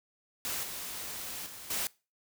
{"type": "noise with level steps", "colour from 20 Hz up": "white", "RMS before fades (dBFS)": [-35, -40, -46, -33], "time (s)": [0.45, 1.87], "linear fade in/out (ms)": 0, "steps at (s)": [0.63, 1.46, 1.7], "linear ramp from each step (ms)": 5, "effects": ["noise-tail reverb RT60 0.3 s tail -22 dB re dry"]}